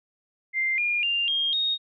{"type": "tone with pitch steps", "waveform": "sine", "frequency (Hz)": [2093, 2418, 2794, 3228, 3729], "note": ["C7", "D7", "F7", "G#7", "A#7"], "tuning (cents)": [0, 50, 0, -50, 0], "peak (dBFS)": -22, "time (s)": [0.53, 1.78], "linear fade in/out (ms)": 50, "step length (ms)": 250, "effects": []}